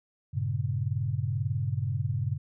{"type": "chord", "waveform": "sine", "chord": "G diminished", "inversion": "none", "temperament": "equal", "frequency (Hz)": [98, 116.54, 138.59], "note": ["G2", "Bb2", "Db3"], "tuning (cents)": [0, 0, 0], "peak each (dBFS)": -31, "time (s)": [0.33, 2.38], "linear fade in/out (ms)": 20, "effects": []}